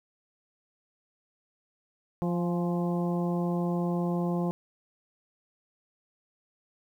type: harmonic tone with a mistuned harmonic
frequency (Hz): 174.61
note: F3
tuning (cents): 0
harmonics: 1 / 2 / 3 / 4 / 5 / 6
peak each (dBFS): -27 / -33 / -37 / -39 / -41 / -43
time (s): 2.22-4.51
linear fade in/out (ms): 0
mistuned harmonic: 5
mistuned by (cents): -40
effects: 10-bit